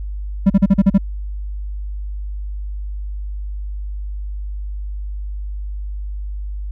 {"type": "tone bursts", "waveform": "triangle", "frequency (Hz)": 196, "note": "G3", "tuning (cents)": 0, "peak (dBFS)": -5, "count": 7, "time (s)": [0.46, 0.981], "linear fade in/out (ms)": 10, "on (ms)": 41, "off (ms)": 39, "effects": ["added 50 Hz sine -23 dBFS peak until 6.71 s"]}